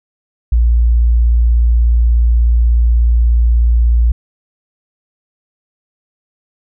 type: tone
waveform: sine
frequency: 58.27 Hz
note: A#1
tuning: in tune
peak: -7 dBFS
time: 0.52-4.12 s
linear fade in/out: 5 ms
effects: none